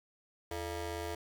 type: ring-modulated tone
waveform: 20% pulse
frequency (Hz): 257.4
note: C4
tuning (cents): -28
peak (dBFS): -29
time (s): 0.51-1.15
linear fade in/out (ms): 5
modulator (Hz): 177
effects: none